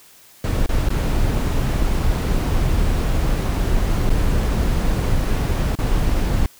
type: noise with dropouts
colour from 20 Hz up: brown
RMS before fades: -18 dBFS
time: 0.44-6.46 s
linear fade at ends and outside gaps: 1 ms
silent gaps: 0.661-0.691 / 0.888-0.903 / 4.095-4.102 / 5.753-5.788 s
effects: white hiss -48 dBFS RMS until 6.59 s